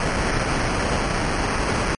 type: noise with sample-and-hold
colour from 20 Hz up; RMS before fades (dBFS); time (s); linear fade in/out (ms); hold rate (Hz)
pink; -22; 0-1.95; 2; 3675
effects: low-pass 9000 Hz 12 dB/octave + MP3 48 kbps